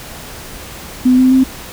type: tone with pitch steps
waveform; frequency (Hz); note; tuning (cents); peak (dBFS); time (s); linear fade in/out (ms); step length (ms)
sine; 253.1 / 257.4 / 261.7; B3 / C4 / C4; +43 / -28 / 0; -6; 1.05-1.44; 10; 130
effects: pink hiss -31 dBFS RMS until 1.72 s